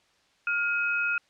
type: tone pair together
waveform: sine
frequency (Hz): 1412.4 / 2540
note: F6 / D#7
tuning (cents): +19 / +35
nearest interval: minor seventh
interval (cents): 1016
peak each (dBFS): -26 / -28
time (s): 0.47-1.18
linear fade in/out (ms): 2
effects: white hiss -65 dBFS RMS until 1.29 s + low-pass 5000 Hz 12 dB/octave